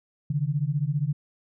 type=beating tone pair; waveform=sine; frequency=138.59 / 153.59 Hz; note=C#3 / D#3; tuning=0 / -22 cents; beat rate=15 Hz; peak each=-26 dBFS; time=0.3-1.13 s; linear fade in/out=5 ms; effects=none